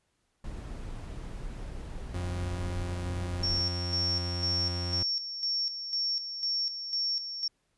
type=noise; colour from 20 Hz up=brown; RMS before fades=-39 dBFS; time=0.44-3.62 s; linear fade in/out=2 ms
type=tone with pitch glide; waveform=40% pulse; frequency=88.8 to 88.08 Hz; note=F2 to F2; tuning=+29 to +15 cents; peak=-31 dBFS; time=2.14-5.03 s; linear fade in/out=5 ms; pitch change=-14 cents; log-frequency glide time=2.74-4.28 s
type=tone with tremolo; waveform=sine; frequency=5480 Hz; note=F8; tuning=34 cents flat; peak=-27 dBFS; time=3.43-7.48 s; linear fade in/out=5 ms; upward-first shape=square; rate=2 Hz; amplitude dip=60%
effects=pink hiss -75 dBFS RMS until 7.77 s + resampled to 24000 Hz